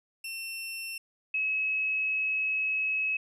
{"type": "tone pair in turn", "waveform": ["sawtooth", "sine"], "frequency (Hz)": [2700, 2570], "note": ["E7", "E7"], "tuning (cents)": [41, -45], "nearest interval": "minor second", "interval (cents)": 86, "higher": "first", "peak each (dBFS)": [-32, -26], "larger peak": "second", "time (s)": [[0.24, 0.98], [1.34, 3.17]], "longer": "second", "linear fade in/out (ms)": 5, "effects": ["resampled to 32000 Hz"]}